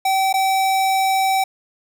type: tone with dropouts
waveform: square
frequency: 769 Hz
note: G5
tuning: 33 cents flat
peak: -16 dBFS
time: 0.05-1.44 s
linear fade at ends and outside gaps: 5 ms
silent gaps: 0.328-0.339 s
effects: none